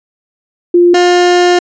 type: tone pair in turn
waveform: sine / 30% pulse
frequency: 349.8 / 354.9 Hz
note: F4 / F4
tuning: +3 / +28 cents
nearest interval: unison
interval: 25 cents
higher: second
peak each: -3 dBFS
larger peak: neither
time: 0.74-0.94 / 0.94-1.59 s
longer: second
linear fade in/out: 5 ms
effects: resampled to 16000 Hz